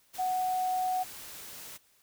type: tone in noise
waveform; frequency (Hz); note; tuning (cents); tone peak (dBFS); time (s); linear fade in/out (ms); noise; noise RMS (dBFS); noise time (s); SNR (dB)
sine; 740; F#5; 0; -27; 0.18-1.04; 20; white; -45; 0.13-1.78; +15
effects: white hiss -66 dBFS RMS until 2.02 s